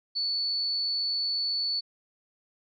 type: tone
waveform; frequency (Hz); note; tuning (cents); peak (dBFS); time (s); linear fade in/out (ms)
sine; 4454; C#8; +7; -26; 0.15-1.81; 20
effects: none